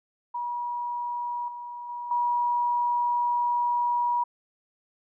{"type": "tone with level steps", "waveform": "sine", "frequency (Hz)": 963, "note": "B5", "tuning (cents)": -44, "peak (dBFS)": [-28, -35, -32, -22], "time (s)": [0.34, 4.24], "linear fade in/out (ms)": 10, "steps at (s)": [1.48, 1.89, 2.11], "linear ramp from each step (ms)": 2, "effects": []}